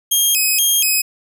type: tone with vibrato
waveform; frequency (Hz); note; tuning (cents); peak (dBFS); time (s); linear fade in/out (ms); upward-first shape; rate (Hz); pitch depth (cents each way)
5% pulse; 2860; F7; +41; -5; 0.11-1.02; 10; square; 2.1; 210
effects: none